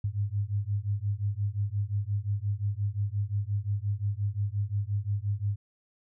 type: beating tone pair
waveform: sine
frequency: 99.2 / 104.9 Hz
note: G2 / G#2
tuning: +21 / +18 cents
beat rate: 5.7 Hz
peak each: -30 dBFS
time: 0.04-5.56 s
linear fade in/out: 5 ms
effects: none